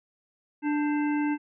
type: harmonic tone with a mistuned harmonic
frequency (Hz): 295.2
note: D4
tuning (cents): +9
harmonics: 1 / 3 / 5 / 7 / 9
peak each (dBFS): -24 / -34 / -38 / -41 / -43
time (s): 0.62-1.38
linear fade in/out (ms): 50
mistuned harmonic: 5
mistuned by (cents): +110
effects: none